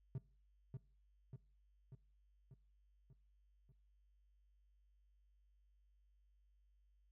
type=tone with echo; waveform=triangle; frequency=130.6 Hz; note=C3; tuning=3 cents flat; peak=-38 dBFS; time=0.15-0.18 s; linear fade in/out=2 ms; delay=590 ms; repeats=6; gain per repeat=-4 dB; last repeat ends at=3.72 s; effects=noise-tail reverb RT60 0.4 s tail -21 dB re dry + added 50 Hz sine -70 dBFS peak until 7.11 s